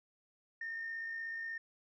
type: tone with amplitude modulation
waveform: sine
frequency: 1823 Hz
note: A#6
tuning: 39 cents flat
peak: -36 dBFS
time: 0.61-1.58 s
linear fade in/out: 5 ms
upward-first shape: sine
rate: 56.5 Hz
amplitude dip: 35%
effects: tanh soft clip ceiling -34 dBFS